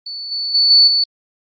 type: tone with level steps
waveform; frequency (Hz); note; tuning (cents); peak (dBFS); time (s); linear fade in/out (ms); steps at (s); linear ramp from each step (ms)
sine; 4470; C#8; +14; -25 / -19 / -10 / -6 / -12; 0.06-1.04; 5; 0.31 / 0.54 / 0.7 / 0.87; 10
effects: Opus 24 kbps